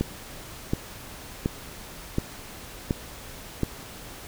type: click train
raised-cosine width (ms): 3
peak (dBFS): -10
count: 6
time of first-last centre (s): 0.01-3.633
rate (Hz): 1.38
effects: pink hiss -42 dBFS RMS until 4.27 s